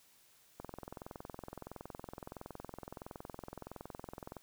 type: click train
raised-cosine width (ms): 1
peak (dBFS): -30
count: 82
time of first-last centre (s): 0.6-4.367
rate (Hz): 21.5
effects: white hiss -66 dBFS RMS until 4.42 s